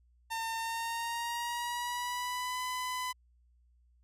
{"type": "tone with pitch glide", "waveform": "sawtooth", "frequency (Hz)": [906, 1005.3], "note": ["A#5", "B5"], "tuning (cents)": [-50, 30], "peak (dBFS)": -30, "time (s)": [0.3, 3.13], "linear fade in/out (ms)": 20, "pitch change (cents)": 180, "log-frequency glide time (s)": [0.57, 2.6], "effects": ["added 60 Hz sine -63 dBFS peak until 4.03 s", "resampled to 32000 Hz"]}